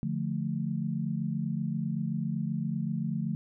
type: chord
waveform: sine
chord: D minor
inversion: none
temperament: equal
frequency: 146.83 / 174.61 / 220 Hz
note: D3 / F3 / A3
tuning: 0 / 0 / 0 cents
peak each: -33 dBFS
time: 0.03-3.35 s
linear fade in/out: 0 ms
effects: none